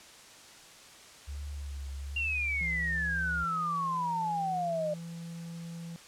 sine tone with vibrato, 70.6 Hz, C#2, 32 cents sharp, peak -36 dBFS, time 1.27-3.45 s, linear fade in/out 20 ms, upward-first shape triangle, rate 1.2 Hz, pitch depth 54 cents each way
sine exponential sweep, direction down, 2797 to 592 Hz, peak -29 dBFS, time 2.16-4.94 s, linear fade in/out 5 ms
triangle tone, 168 Hz, E3, 33 cents sharp, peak -37 dBFS, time 2.61-5.96 s, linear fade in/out 0 ms
effects white hiss -52 dBFS RMS until 6.07 s + low-pass 8000 Hz 12 dB/octave

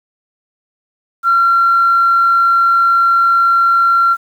sine tone, 1369 Hz, F6, 35 cents flat, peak -7 dBFS, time 1.23-4.17 s, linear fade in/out 50 ms, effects tanh soft clip ceiling -3 dBFS + 7-bit

